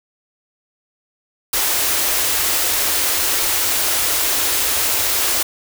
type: band-stop noise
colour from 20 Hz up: white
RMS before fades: -18 dBFS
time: 1.53-5.43 s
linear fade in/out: 5 ms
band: 110 to 270 Hz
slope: 48 dB/octave
effects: none